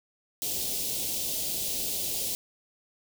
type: band-stop noise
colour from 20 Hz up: white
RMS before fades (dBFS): -31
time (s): 0.42-2.35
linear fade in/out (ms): 0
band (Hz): 650 to 3000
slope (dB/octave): 24
effects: none

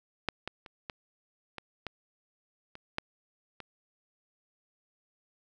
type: clicks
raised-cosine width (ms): 0.3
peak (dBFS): -12 / -19 / -30 / -21 / -23 / -20 / -29 / -14 / -26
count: 9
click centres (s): 0.287 / 0.476 / 0.662 / 0.898 / 1.583 / 1.867 / 2.754 / 2.984 / 3.603
effects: none

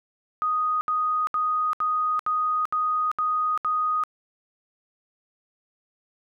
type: tone bursts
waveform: sine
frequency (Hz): 1244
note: D#6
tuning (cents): -1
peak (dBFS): -21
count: 8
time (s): 0.42-4.037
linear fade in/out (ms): 0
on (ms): 390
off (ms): 71
effects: none

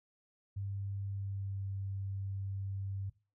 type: tone with pitch glide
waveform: sine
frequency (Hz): 99 to 97.69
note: G2 to G2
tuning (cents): +18 to -5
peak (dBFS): -36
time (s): 0.56-3.1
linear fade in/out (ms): 10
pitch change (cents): -23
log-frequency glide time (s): 1.06-1.66
effects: noise-tail reverb RT60 0.3 s tail -17 dB re dry

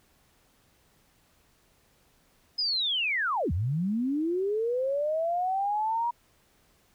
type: linear two-way sweep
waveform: sine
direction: down then up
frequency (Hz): 5100 to 74.8 to 960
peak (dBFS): -25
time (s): 2.58-6.11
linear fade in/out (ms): 10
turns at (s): 3.52
effects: pink hiss -65 dBFS RMS until 6.94 s

